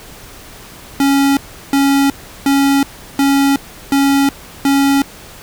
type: tone bursts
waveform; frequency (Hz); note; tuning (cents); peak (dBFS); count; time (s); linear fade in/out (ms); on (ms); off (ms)
square; 277.2; C#4; 0; -10; 6; 1-5.02; 2; 370; 360
effects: pink hiss -36 dBFS RMS until 5.42 s